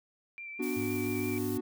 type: tone with vibrato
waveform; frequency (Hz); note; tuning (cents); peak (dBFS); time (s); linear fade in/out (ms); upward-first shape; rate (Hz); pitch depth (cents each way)
sine; 2349; D7; 0; -40; 0.38-1.38; 0; sine; 5.9; 21
type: chord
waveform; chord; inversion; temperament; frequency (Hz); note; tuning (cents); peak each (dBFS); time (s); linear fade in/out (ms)
triangle; B minor; none; equal with one note detuned; 245.7 / 293.7 / 370; B3 / D4 / F#4; -9 / 0 / 0; -33; 0.59-1.61; 10
type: noise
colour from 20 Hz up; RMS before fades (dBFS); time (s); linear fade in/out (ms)
blue; -44; 0.62-1.58; 10
type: tone with pitch glide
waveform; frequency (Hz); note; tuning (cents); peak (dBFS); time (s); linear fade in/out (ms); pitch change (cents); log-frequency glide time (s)
sine; 103.83 to 103.05; G#2 to G#2; 0 to -13; -38; 0.76-1.58; 10; -13; 0.9-1.29
effects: none